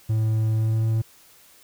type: tone with pitch glide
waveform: triangle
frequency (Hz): 110 to 111.66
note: A2 to A2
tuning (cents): 0 to +26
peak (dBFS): -17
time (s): 0.09-1.02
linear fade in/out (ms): 10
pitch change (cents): +26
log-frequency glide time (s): 0.55-0.87
effects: white hiss -53 dBFS RMS until 1.63 s